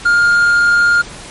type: tone with quantisation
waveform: triangle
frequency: 1411 Hz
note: F6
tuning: 17 cents sharp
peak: -6 dBFS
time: 0.05-1.02 s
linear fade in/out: 10 ms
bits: 6
effects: pink hiss -32 dBFS RMS until 1.3 s + MP3 48 kbps